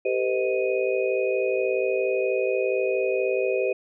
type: tone cluster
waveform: sine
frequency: 391.2 / 455.6 / 508 / 626 / 2491 Hz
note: G4 / A#4 / B4 / D#5 / D#7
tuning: -4 / -40 / +49 / +10 / +1 cents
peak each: -25 / -33 / -25 / -30 / -33 dBFS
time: 0.05-3.73 s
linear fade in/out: 5 ms
effects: none